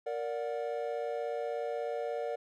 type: chord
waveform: triangle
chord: Bb augmented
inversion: none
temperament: just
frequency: 466.2 / 582.7 / 728.4 Hz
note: Bb4 / D5 / F#5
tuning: 0 / -14 / -27 cents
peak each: -34 / -35 / -38 dBFS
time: 0.06-2.36 s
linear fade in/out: 10 ms
effects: none